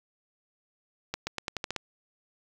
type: accelerating click train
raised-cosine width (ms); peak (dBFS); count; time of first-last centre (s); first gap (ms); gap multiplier
0.2; -14; 8; 1.14-1.763; 130; 0.87
effects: 8-bit